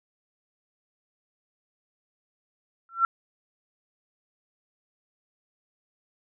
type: tone with exponential growth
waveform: sine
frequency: 1355 Hz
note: E6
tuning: 47 cents sharp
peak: -14 dBFS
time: 2.89-3.05 s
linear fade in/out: 1 ms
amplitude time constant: 33 ms
effects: none